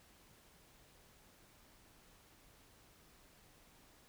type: silence
effects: pink hiss -65 dBFS RMS until 4.08 s